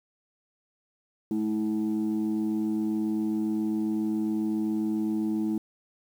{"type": "tone pair together", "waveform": "sine", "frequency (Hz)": [215.5, 322.9], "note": ["A3", "E4"], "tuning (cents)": [-36, -36], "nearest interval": "perfect fifth", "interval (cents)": 700, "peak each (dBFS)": [-26, -26], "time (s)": [1.31, 5.58], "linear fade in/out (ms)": 2, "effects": ["tanh soft clip ceiling -21 dBFS", "9-bit"]}